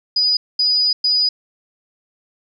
sine tone bursts at uneven times, 4945 Hz, D#8, 12 cents flat, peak -13 dBFS, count 3, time 0.16-0.37 / 0.59-0.93 / 1.04-1.29 s, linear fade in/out 5 ms, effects none

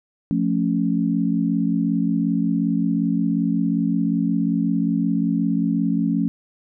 sine chord, F augmented, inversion none, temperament equal, 174.61 / 220 / 277.2 Hz, F3 / A3 / C#4, 0 / 0 / 0 cents, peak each -22 dBFS, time 0.31-6.28 s, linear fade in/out 0 ms, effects none

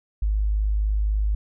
sine tone, 51.9 Hz, G#1, in tune, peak -19 dBFS, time 0.22-1.35 s, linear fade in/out 5 ms, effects none

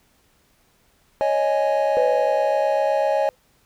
triangle chord, C# suspended second, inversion none, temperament equal, 554.4 / 622.3 / 830.6 Hz, C#5 / D#5 / G#5, 0 / 0 / 0 cents, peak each -19 / -19 / -21 dBFS, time 1.21-3.29 s, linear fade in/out 0 ms
sine tone with exponential decay, 503 Hz, B4, 32 cents sharp, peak -16 dBFS, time 1.97-3.35 s, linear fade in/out 0 ms, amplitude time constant 300 ms
effects tanh soft clip ceiling -7 dBFS + pink hiss -61 dBFS RMS until 3.65 s

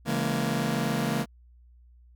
sawtooth chord, A# half-diminished seventh, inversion first, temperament just, 139.85 / 167.82 / 209.8 / 233.1 Hz, C#3 / E3 / G#3 / A#3, +16 / +31 / +18 / 0 cents, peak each -27 / -28 / -27 / -26 dBFS, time 0.05-1.26 s, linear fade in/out 50 ms, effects added 60 Hz sine -52 dBFS peak until 2.15 s

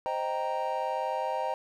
triangle chord, C minor seventh, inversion none, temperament equal, 523.3 / 622.3 / 784 / 932.3 Hz, C5 / Eb5 / G5 / Bb5, 0 / 0 / 0 / 0 cents, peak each -33 / -33 / -32 / -31 dBFS, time 0.06-1.54 s, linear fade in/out 0 ms, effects none

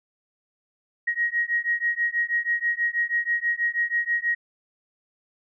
sine beating tone pair, 1885 / 1891.2 Hz, A#6 / A#6, +19 / +24 cents, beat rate 6.2 Hz, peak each -25 dBFS, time 1.07-4.35 s, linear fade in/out 10 ms, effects none

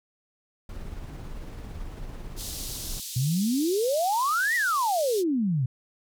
brown noise with tremolo, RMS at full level -36 dBFS, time 0.69-3 s, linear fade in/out 2 ms, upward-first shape sine, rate 18 Hz, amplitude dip 25%
pink band-pass noise, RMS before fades -37 dBFS, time 2.36-5.24 s, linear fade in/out 50 ms, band 3800 to 15000 Hz, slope 24 dB/octave
sine exponential two-way sweep, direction up then down, 119.7 to 1986 to 119.7 Hz, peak -22 dBFS, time 3.16-5.66 s, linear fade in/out 5 ms, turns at 4.55 s
effects none

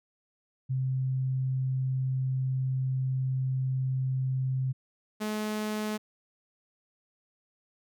sine / sawtooth tone pair in turn, 130.81 / 213.4 Hz, C3 / G#3, 0 / +47 cents, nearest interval minor sixth, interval 847 cents, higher second, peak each -26 dBFS, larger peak neither, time 0.69-4.73 / 5.2-5.98 s, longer first, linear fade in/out 20 ms, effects none

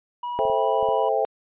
triangle tone with pitch glide, 970 to 979 Hz, B5 to B5, -31 to -15 cents, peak -25 dBFS, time 0.23-1.09 s, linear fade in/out 5 ms, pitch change +16 cents, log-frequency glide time 0.55-0.61 s
sine chord, A minor seventh, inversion none, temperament just, 440 / 528 / 660 / 792 Hz, A4 / C5 / E5 / G5, 0 / +16 / +2 / +18 cents, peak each -25 dBFS, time 0.39-1.25 s, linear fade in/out 0 ms
clicks, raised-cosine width 3 ms, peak -29 dBFS, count 4, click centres 0.453 / 0.499 / 0.828 / 0.888 s
effects resampled to 8000 Hz

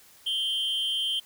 triangle tone with amplitude modulation, 3136 Hz, G7, in tune, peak -21 dBFS, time 0.26-1.2 s, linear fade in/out 10 ms, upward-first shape sine, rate 259 Hz, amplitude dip 65%, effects white hiss -55 dBFS RMS until 1.25 s

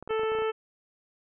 clicks, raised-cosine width 1 ms, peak -27 dBFS, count 9, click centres 0.026 / 0.076 / 0.107 / 0.195 / 0.234 / 0.319 / 0.351 / 0.387 / 0.421 s
harmonic tone, 440 Hz, A4, in tune, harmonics 1 / 2 / 3 / 4 / 5 / 6 / 7, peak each -26 / -37 / -35 / -43 / -44 / -43 / -45 dBFS, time 0.09-0.52 s, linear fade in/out 20 ms
effects none

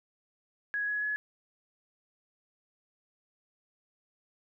sine tone with pitch steps, 1667 / 1681.5 / 1696.1 Hz, G#6 / G#6 / G#6, +6 / +21 / +36 cents, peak -29 dBFS, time 0.74-1.16 s, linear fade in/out 0 ms, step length 140 ms, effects none

